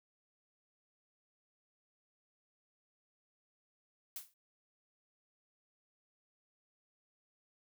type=noise with exponential decay; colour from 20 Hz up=blue; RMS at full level=-40 dBFS; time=4.16-4.34 s; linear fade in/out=2 ms; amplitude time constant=38 ms; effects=none